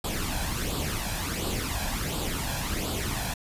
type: noise with flanger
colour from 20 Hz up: pink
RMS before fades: -30 dBFS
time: 0.04-3.34 s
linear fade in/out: 5 ms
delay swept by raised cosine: 0.24 to 1.24 ms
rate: 1.4 Hz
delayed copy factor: +0.6
effects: resampled to 32000 Hz